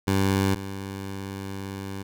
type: tone pair in turn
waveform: 15% pulse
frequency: 97.1 / 97.58 Hz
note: G2 / G2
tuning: -16 / -7 cents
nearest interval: unison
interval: 9 cents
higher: second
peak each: -14 / -26 dBFS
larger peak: first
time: 0.07-0.55 / 0.55-2.03 s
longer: second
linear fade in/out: 10 ms
effects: none